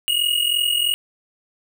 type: tone pair together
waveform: square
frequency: 2857 / 2900 Hz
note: F7 / F#7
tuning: +39 / -35 cents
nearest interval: unison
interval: 26 cents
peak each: -21 dBFS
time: 0.08-0.94 s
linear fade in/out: 0 ms
effects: none